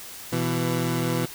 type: tone pair together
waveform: 20% pulse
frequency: 124.15 / 166.3 Hz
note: B2 / E3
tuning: +9 / +16 cents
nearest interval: perfect fourth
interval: 507 cents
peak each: -21 dBFS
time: 0.32-1.26 s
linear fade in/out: 10 ms
effects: white hiss -40 dBFS RMS until 1.34 s